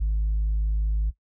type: tone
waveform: sine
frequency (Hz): 52.6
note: G#1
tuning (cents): +23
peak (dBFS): -19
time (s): 0-1.11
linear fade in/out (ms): 20
effects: noise-tail reverb RT60 0.1 s tail -17 dB re dry + tanh soft clip ceiling -19 dBFS